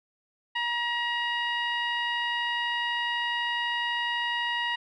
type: tone with low-pass filter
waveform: 15% pulse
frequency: 952 Hz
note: A#5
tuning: 36 cents sharp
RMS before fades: -29 dBFS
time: 0.55-4.76 s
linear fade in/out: 10 ms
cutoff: 2600 Hz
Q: 1.7
effects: none